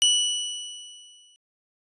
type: tone with exponential decay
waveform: sawtooth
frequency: 2952 Hz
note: F#7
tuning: 5 cents flat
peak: -12 dBFS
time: 0.02-1.36 s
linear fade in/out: 0 ms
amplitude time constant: 290 ms
effects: resampled to 24000 Hz